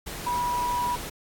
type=tone in noise; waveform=sine; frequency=974 Hz; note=B5; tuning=24 cents flat; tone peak=-24 dBFS; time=0.26-0.96 s; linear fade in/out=10 ms; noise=pink; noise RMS=-36 dBFS; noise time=0.06-1.1 s; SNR=+9 dB; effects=AAC 64 kbps